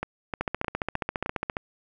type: two click trains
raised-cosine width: 0.5 ms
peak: -12 / -14 dBFS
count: 17 / 6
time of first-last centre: 0.41-1.498 / 0.03-1.568 s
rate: 14.7 / 3.25 Hz
effects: none